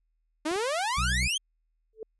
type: exponential sweep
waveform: sawtooth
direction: up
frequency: 294.5 to 3285 Hz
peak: -23 dBFS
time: 0.45-1.38 s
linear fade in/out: 10 ms
type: clicks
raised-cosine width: 2 ms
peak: -32 / -34 / -36 / -34 dBFS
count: 4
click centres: 0.514 / 0.56 / 1.121 / 1.229 s
type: harmonic tone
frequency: 62.1 Hz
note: B1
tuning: 10 cents sharp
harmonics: 1 / 2 / 3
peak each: -28 / -34 / -38 dBFS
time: 0.97-1.28 s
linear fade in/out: 10 ms
type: tone with exponential growth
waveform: sine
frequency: 440 Hz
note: A4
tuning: in tune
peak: -31 dBFS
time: 1.93-2.03 s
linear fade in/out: 2 ms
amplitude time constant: 20 ms
effects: added 40 Hz sine -70 dBFS peak until 2.19 s + resampled to 24000 Hz